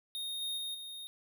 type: tone with level steps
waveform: square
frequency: 3705 Hz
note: A#7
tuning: 11 cents flat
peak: -37 / -35 / -37 / -43 dBFS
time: 0.15-1.07 s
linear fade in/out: 0 ms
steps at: 0.41 / 0.57 / 0.74 s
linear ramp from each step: 10 ms
effects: none